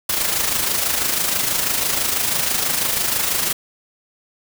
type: noise with amplitude modulation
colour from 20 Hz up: white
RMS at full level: -18 dBFS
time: 0.09-3.53 s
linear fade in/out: 5 ms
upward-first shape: sine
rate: 26.1 Hz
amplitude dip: 50%
effects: none